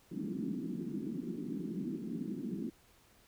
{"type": "band-pass noise", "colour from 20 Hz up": "pink", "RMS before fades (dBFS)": -39, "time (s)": [0.11, 2.7], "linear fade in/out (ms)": 5, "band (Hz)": [170, 340], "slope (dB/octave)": 48, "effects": ["pink hiss -65 dBFS RMS until 3.27 s"]}